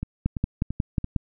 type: two click trains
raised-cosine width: 5 ms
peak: -16 / -10 dBFS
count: 4 / 6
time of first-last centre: 0.03-1.044 / 0.26-1.163 s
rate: 2.96 / 5.54 Hz
effects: none